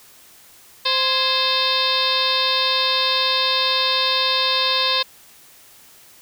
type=harmonic tone with a mistuned harmonic; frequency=522 Hz; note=C5; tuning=4 cents flat; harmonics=1 / 2 / 3 / 4 / 5 / 6 / 7 / 8 / 9 / 10; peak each=-28 / -24 / -30 / -33 / -26 / -30 / -21 / -24 / -27 / -31 dBFS; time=0.85-5.03 s; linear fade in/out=10 ms; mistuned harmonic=3; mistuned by=+98 cents; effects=white hiss -48 dBFS RMS until 6.21 s